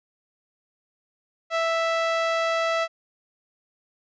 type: tone with band-pass filter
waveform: sawtooth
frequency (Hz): 659.3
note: E5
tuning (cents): 0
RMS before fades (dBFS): -24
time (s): 1.5-2.88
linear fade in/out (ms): 50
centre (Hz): 1500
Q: 0.58
effects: resampled to 16000 Hz